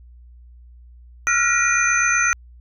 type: tone cluster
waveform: sine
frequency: 1365 / 1433 / 1909 / 2417 / 6160 Hz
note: F6 / F6 / A#6 / D7 / G8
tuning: -40 / +44 / +41 / +49 / -31 cents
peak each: -22 dBFS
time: 1.27-2.33 s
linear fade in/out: 0 ms
effects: added 60 Hz sine -42 dBFS peak until 2.6 s